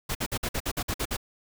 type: noise bursts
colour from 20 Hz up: pink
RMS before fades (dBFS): -29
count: 10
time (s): 0.09-1.168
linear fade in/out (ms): 10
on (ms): 61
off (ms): 52
effects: none